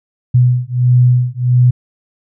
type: beating tone pair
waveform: sine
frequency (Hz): 123.47 / 124.97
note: B2 / B2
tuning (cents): 0 / +21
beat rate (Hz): 1.5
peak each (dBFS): -11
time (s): 0.34-1.71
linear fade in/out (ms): 10
effects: none